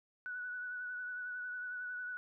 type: tone with vibrato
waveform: sine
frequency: 1480 Hz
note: F#6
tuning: in tune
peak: -39 dBFS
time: 0.26-2.17 s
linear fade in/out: 0 ms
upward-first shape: triangle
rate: 11 Hz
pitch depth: 29 cents each way
effects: none